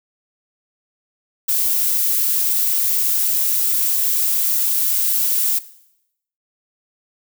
violet noise, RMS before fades -18 dBFS, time 1.48-5.59 s, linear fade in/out 10 ms, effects noise-tail reverb RT60 0.8 s tail -17 dB re dry

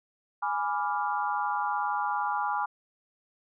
sine chord, G# diminished seventh, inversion none, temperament equal, 830.6 / 987.8 / 1174.7 / 1396.9 Hz, G#5 / B5 / D6 / F6, 0 / 0 / 0 / 0 cents, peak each -30 / -32 / -33 / -35 dBFS, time 0.42-2.66 s, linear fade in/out 10 ms, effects none

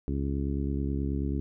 harmonic tone, 69.3 Hz, C#2, in tune, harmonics 1 / 2 / 3 / 4 / 5 / 6, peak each -30 / -34 / -36 / -34 / -39 / -42 dBFS, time 0.08-1.4 s, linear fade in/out 0 ms, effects none

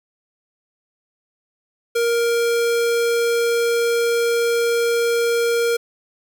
square tone, 468.3 Hz, A#4, 8 cents sharp, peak -17 dBFS, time 1.95-5.77 s, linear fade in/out 10 ms, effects 9-bit

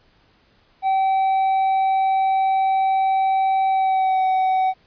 triangle tone with pitch glide, 769 to 754.5 Hz, G5 to F#5, -33 to +34 cents, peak -14 dBFS, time 0.82-4.74 s, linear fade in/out 50 ms, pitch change -33 cents, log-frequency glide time 3.68-4.25 s, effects pink hiss -58 dBFS RMS until 4.86 s + resampled to 11025 Hz

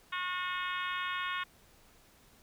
harmonic tone with a mistuned harmonic, 363.8 Hz, F#4, 29 cents flat, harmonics 3 / 4 / 5 / 6 / 7 / 8 / 9 / 10, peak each -37 / -39 / -41 / -43 / -44 / -45 / -46 / -47 dBFS, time 0.12-1.44 s, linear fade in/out 10 ms, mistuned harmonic 4, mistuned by -16 cents, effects pink hiss -62 dBFS RMS until 2.42 s

